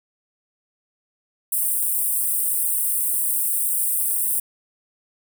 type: high-pass noise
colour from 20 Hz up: pink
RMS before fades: -22 dBFS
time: 1.52-4.4 s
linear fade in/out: 5 ms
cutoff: 8400 Hz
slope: 96 dB/octave
effects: none